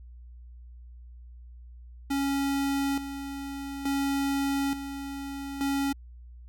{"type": "tone with tremolo", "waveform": "square", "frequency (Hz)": 277.2, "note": "C#4", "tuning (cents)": 0, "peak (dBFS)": -26, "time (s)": [2.1, 5.93], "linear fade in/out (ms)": 10, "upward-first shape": "square", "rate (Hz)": 0.57, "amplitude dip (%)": 65, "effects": ["added 60 Hz sine -44 dBFS peak until 6.48 s"]}